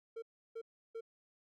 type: tone bursts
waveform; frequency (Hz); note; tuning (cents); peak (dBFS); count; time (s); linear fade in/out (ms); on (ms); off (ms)
triangle; 454.2; A#4; -45; -39; 3; 0.16-1.009; 10; 63; 330
effects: none